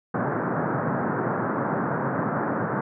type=band-pass noise; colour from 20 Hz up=pink; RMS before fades=-26 dBFS; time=0.14-2.81 s; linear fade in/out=5 ms; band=120 to 1600 Hz; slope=48 dB/octave; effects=none